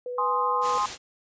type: tone with vibrato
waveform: sine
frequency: 493.9 Hz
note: B4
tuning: in tune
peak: -30 dBFS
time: 0.06-0.78 s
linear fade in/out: 2 ms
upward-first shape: triangle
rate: 13 Hz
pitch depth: 10 cents each way
type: chord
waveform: sine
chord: Ab major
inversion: none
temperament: equal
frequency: 830.6 / 1046.5 / 1244.5 Hz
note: Ab5 / C6 / Eb6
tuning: 0 / 0 / 0 cents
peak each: -30 / -24 / -29 dBFS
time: 0.18-0.86 s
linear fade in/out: 5 ms
type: noise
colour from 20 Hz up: white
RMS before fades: -34 dBFS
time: 0.61-0.98 s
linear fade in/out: 50 ms
effects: resampled to 16000 Hz